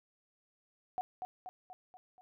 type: tone with echo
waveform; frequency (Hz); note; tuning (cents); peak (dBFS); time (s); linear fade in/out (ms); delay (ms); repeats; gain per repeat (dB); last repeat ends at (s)
sine; 740; F#5; 0; -32; 0.98-1.01; 0; 240; 5; -5; 2.21
effects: none